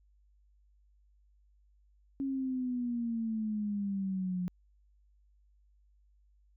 sine exponential sweep, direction down, 274.8 to 177.7 Hz, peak -31 dBFS, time 2.2-4.48 s, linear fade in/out 0 ms, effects added 50 Hz sine -63 dBFS peak until 6.56 s

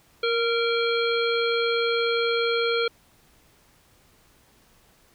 harmonic tone with a mistuned harmonic, 466.2 Hz, A#4, in tune, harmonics 1 / 3 / 5 / 7 / 9, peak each -23 / -28 / -30 / -31 / -33 dBFS, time 0.23-2.88 s, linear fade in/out 5 ms, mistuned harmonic 3, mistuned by -21 cents, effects pink hiss -59 dBFS RMS until 5.14 s

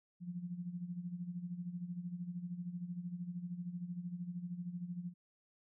sine tone with tremolo, 176.2 Hz, F3, 16 cents sharp, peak -37 dBFS, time 0.2-5.14 s, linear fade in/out 50 ms, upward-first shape sine, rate 13 Hz, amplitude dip 70%, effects none

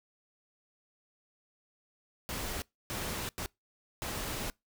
pink noise bursts at uneven times, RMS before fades -37 dBFS, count 4, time 2.29-2.62 / 2.9-3.29 / 3.38-3.46 / 4.02-4.5 s, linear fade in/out 0 ms, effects noise-tail reverb RT60 0.2 s tail -25 dB re dry

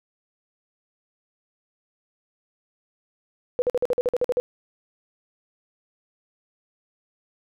sine tone bursts, 493.9 Hz, B4, in tune, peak -18 dBFS, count 11, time 3.59-4.4 s, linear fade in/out 0 ms, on 30 ms, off 48 ms, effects none

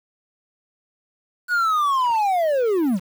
triangle linear sweep, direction down, 1480 to 164.81 Hz, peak -15 dBFS, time 1.48-3 s, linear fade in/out 50 ms, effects 7-bit

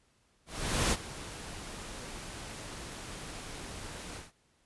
pink noise with ADSR envelope, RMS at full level -27 dBFS, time 0.46-4.32 s, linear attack 460 ms, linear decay 43 ms, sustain -16 dB, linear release 160 ms, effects pink hiss -70 dBFS RMS until 4.65 s + resampled to 24000 Hz

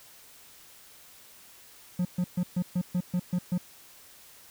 triangle tone bursts, 179 Hz, F3, 43 cents sharp, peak -22 dBFS, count 9, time 1.99-3.579 s, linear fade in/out 5 ms, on 61 ms, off 130 ms, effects white hiss -53 dBFS RMS until 4.5 s

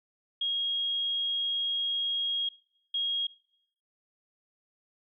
sine tone pair in turn, 3274 / 3274 Hz, G#7 / G#7, -25 / -25 cents, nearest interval unison, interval 0 cents, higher neither, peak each -27 dBFS, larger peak neither, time 0.41-2.49 / 2.94-3.27 s, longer first, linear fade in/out 5 ms, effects noise-tail reverb RT60 0.7 s tail -21 dB re dry

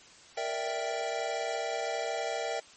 square chord, E half-diminished seventh, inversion second, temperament equal, 466.2 / 587.3 / 659.3 / 784 Hz, Bb4 / D5 / E5 / G5, 0 / 0 / 0 / 0 cents, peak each -38 / -39 / -36 / -37 dBFS, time 0.37-2.6 s, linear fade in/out 5 ms, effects white hiss -54 dBFS RMS until 2.76 s + MP3 32 kbps

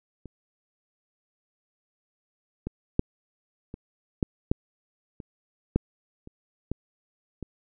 clicks, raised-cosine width 3 ms, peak -28 / -18 / -7 / -24 / -10 / -8 / -26 / -8 / -30 / -16 / -22 dBFS, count 11, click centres 0.257 / 2.67 / 2.994 / 3.741 / 4.228 / 4.515 / 5.202 / 5.76 / 6.274 / 6.716 / 7.427 s, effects none

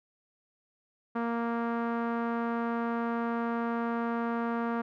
sawtooth tone with low-pass filter, 233.1 Hz, A#3, in tune, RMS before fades -31 dBFS, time 1.15-4.82 s, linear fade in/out 10 ms, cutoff 1300 Hz, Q 1.9, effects none

